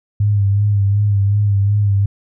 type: tone with vibrato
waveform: sine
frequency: 101.4 Hz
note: G#2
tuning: 41 cents flat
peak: -11 dBFS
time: 0.2-2.06 s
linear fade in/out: 5 ms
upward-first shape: sine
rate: 2.7 Hz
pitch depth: 44 cents each way
effects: none